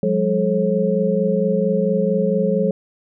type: tone cluster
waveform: sine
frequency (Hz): 177.9 / 202.3 / 431.7 / 540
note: F3 / G#3 / A4 / C#5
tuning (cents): +32 / -45 / -33 / -45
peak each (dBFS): -21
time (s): 0.03-2.71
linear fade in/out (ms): 2
effects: none